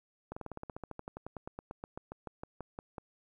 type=slowing click train; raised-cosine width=1 ms; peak=-27 dBFS; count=27; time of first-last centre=0.32-2.982 s; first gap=45 ms; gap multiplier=1.06; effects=11-bit